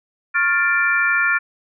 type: tone cluster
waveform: sine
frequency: 1097 / 1401 / 1768 / 2354 Hz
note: C#6 / F6 / A6 / D7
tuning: -18 / +5 / +8 / +3 cents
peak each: -27 / -18 / -19 / -22 dBFS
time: 0.34-1.39 s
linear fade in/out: 20 ms
effects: none